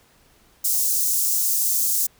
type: high-pass noise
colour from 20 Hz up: white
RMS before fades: -21 dBFS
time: 0.64-2.07 s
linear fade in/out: 10 ms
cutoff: 5900 Hz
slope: 24 dB/octave
effects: pink hiss -57 dBFS RMS until 2.19 s